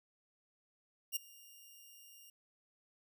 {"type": "tone with ADSR envelope", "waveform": "5% pulse", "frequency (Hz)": 2822, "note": "F7", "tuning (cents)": 17, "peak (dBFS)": -23, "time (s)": [1.12, 2.3], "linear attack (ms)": 40, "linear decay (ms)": 12, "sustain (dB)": -24, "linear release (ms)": 4, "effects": []}